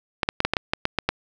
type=clicks; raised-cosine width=0.3 ms; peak=-4 dBFS; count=10; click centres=0.232 / 0.289 / 0.404 / 0.45 / 0.536 / 0.568 / 0.735 / 0.854 / 0.987 / 1.09 s; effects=none